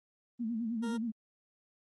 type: tone with vibrato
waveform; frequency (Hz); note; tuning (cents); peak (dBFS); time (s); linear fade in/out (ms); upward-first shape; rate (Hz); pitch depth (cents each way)
sine; 228.5; A#3; -34; -32; 0.39-1.12; 20; sine; 9.5; 95
type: tone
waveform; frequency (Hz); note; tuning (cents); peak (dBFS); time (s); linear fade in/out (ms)
20% pulse; 465.9; A#4; -1; -35; 0.82-0.98; 20
effects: Opus 32 kbps